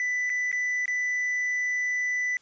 triangle tone with dropouts, 1988 Hz, B6, 11 cents sharp, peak -23 dBFS, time 0-2.37 s, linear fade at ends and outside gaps 1 ms, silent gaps 0.296-0.3 / 0.516-0.527 / 0.857-0.879 s, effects white hiss -61 dBFS RMS until 2.41 s + resampled to 16000 Hz

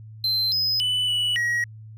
triangle tone with pitch steps, 4101 / 5060 / 2987 / 2951 / 1903 Hz, C8 / D#8 / F#7 / F#7 / A#6, -36 / +28 / +16 / -5 / +35 cents, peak -19 dBFS, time 0.24-1.64 s, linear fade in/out 2 ms, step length 280 ms, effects added 109 Hz sine -39 dBFS peak until 1.97 s

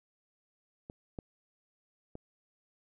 clicks, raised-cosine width 2 ms, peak -30 / -26 / -30 dBFS, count 3, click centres 0.899 / 1.188 / 2.154 s, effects none

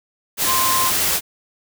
sine tone in noise, 1046.5 Hz, C6, in tune, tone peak -19 dBFS, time 0.45-0.92 s, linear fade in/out 50 ms, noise white, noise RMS -19 dBFS, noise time 0.37-1.21 s, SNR -3 dB, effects none

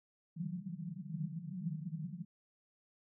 white band-pass noise, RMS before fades -42 dBFS, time 0.36-2.25 s, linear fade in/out 10 ms, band 150 to 190 Hz, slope 96 dB/octave, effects none

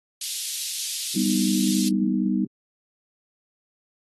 pink high-pass noise, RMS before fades -30 dBFS, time 0.21-1.89 s, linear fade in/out 5 ms, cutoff 3400 Hz, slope 24 dB/octave
sine chord, G augmented, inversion none, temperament equal, 196 / 246.9 / 311.1 Hz, G3 / B3 / D#4, 0 / 0 / 0 cents, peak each -23 / -25 / -26 dBFS, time 1.16-2.45 s, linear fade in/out 5 ms
effects AAC 32 kbps

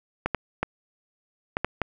clicks, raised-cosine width 0.5 ms, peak -9 dBFS, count 6, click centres 0.26 / 0.347 / 0.63 / 1.569 / 1.646 / 1.817 s, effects none

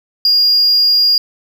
sine tone, 4837 Hz, D#8, 50 cents flat, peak -6 dBFS, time 0.25-1.18 s, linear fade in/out 2 ms, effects tanh soft clip ceiling -6 dBFS + 7-bit

